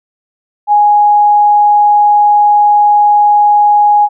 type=tone; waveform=sine; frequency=830 Hz; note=G#5; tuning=1 cent flat; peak=-4 dBFS; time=0.67-4.09 s; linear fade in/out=50 ms; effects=none